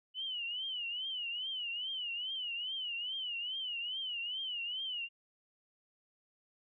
sine tone with vibrato, 2960 Hz, F#7, in tune, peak -36 dBFS, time 0.14-5.09 s, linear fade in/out 50 ms, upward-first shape triangle, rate 2.4 Hz, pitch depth 150 cents each way, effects none

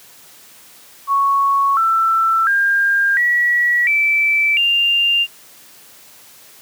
sine tone with pitch steps, 1108.7 / 1333.8 / 1604.6 / 1930.4 / 2322 / 2794 Hz, C#6 / E6 / G6 / B6 / D7 / F7, 0 / +20 / +40 / -40 / -20 / 0 cents, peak -12 dBFS, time 1.07-5.27 s, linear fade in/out 50 ms, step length 700 ms, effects white hiss -44 dBFS RMS until 6.61 s + high-pass 100 Hz 12 dB/octave

